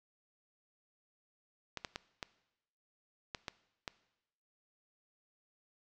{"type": "clicks", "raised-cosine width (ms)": 0.2, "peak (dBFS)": -21, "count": 7, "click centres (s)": [1.773, 1.848, 1.959, 2.228, 3.348, 3.482, 3.878], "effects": ["noise-tail reverb RT60 0.9 s tail -19 dB re dry", "low-pass 7000 Hz 12 dB/octave"]}